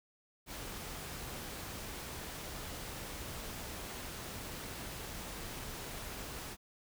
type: noise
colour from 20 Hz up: pink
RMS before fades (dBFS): -44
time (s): 0.46-6.57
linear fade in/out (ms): 50
effects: none